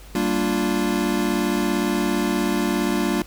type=chord; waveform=square; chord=G minor seventh; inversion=none; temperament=equal; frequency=196 / 233.1 / 293.7 / 349.2 Hz; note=G3 / Bb3 / D4 / F4; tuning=0 / 0 / 0 / 0 cents; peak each=-26 dBFS; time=0.15-3.22 s; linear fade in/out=2 ms; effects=added 50 Hz sine -41 dBFS peak until 3.26 s + pink hiss -47 dBFS RMS until 3.26 s